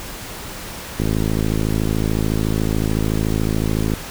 click train, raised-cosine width 3 ms, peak -7 dBFS, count 159, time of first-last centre 1-3.937 s, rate 53.8 Hz, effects pink hiss -32 dBFS RMS until 4.1 s

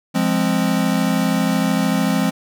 square chord, F minor, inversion none, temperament equal, 174.61 / 207.7 / 261.6 Hz, F3 / Ab3 / C4, 0 / 0 / 0 cents, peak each -21 dBFS, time 0.14-2.31 s, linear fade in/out 20 ms, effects none

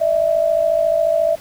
sine tone pair together, 605.1 / 659.3 Hz, D#5 / E5, -48 / 0 cents, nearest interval minor second, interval 148 cents, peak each -18 / -15 dBFS, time 0-1.36 s, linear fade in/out 20 ms, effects pink hiss -42 dBFS RMS until 1.4 s

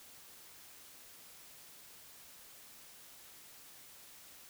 silence, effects white hiss -56 dBFS RMS until 4.49 s

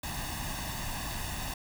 pink noise with comb filter, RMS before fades -36 dBFS, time 0.03-1.54 s, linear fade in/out 5 ms, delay 1.1 ms, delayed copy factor +0.7, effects none

